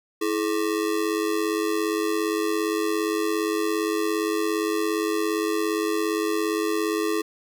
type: ring-modulated tone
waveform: square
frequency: 376.5 Hz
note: F#4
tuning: 30 cents sharp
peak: -20 dBFS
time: 0.21-7.22 s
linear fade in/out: 10 ms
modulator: 48.7 Hz
effects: 9-bit